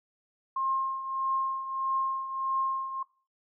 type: tone with tremolo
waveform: sine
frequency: 1066 Hz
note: C6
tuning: 32 cents sharp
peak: -24 dBFS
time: 0.56-3.03 s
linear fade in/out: 5 ms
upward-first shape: triangle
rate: 1.6 Hz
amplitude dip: 70%
effects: noise-tail reverb RT60 0.4 s tail -22 dB re dry

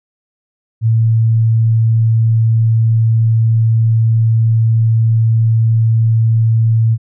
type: tone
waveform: sine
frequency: 112.9 Hz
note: A2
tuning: 45 cents sharp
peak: -8 dBFS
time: 0.81-6.98 s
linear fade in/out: 50 ms
effects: none

